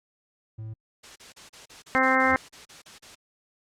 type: tone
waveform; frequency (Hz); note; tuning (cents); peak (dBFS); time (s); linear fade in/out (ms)
triangle; 110; A2; 0; -32; 0.58-0.74; 10
type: noise bursts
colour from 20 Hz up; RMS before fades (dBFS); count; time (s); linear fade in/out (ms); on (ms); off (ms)
white; -45; 13; 1.03-3.152; 10; 130; 36
type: harmonic tone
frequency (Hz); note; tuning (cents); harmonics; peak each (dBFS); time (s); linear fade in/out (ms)
261.6; C4; 0; 1 / 2 / 3 / 4 / 5 / 6 / 7 / 8; -27 / -27 / -27 / -27 / -27 / -27 / -27 / -27; 1.95-2.36; 0
type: tone with exponential growth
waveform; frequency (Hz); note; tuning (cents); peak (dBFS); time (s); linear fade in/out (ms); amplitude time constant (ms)
35% pulse; 81.4; E2; -21; -30; 2.17-2.35; 0; 39
effects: low-pass 7000 Hz 12 dB/octave + Opus 48 kbps